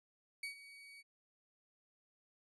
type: tone with ADSR envelope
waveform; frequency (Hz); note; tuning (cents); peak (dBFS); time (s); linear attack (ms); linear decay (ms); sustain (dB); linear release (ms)
35% pulse; 2256; C#7; +30; -37; 0.43-1.03; 4; 110; -15; 31
effects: resampled to 24000 Hz